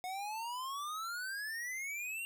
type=exponential sweep; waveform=square; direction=up; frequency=724 to 2794 Hz; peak=-39 dBFS; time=0.04-2.25 s; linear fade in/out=0 ms; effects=none